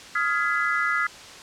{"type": "chord", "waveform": "sine", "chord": "F half-diminished seventh", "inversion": "third", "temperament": "just", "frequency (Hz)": [1257.2, 1396.9, 1676.3, 2012], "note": ["Eb6", "F6", "Ab6", "Cb7"], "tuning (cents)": [18, 0, 16, 32], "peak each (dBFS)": [-27, -26, -27, -27], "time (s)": [0.15, 1.07], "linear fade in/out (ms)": 5, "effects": ["white hiss -42 dBFS RMS until 1.42 s", "low-pass 6000 Hz 12 dB/octave"]}